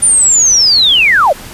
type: linear sweep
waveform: sine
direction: down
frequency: 9397 to 493.9 Hz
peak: -5 dBFS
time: 0.02-1.33 s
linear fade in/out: 10 ms
effects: pink hiss -30 dBFS RMS until 1.53 s + resampled to 32000 Hz